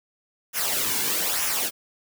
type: noise with flanger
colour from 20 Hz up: white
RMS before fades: -25 dBFS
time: 0.53-1.71 s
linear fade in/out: 50 ms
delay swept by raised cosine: 0.23 to 1.63 ms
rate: 1.1 Hz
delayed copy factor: -0.6
effects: none